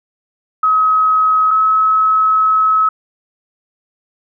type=tone pair in turn; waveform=sine; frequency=1274 / 1287.3 Hz; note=D#6 / E6; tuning=+41 / -41 cents; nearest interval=unison; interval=18 cents; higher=second; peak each=-9 dBFS; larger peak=neither; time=0.63-1.51 / 1.51-2.89 s; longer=second; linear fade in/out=5 ms; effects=none